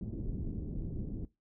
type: low-pass noise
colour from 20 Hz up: pink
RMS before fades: -38 dBFS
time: 0.01-1.25 s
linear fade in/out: 2 ms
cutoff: 330 Hz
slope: 24 dB/octave
effects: noise-tail reverb RT60 0.2 s tail -18 dB re dry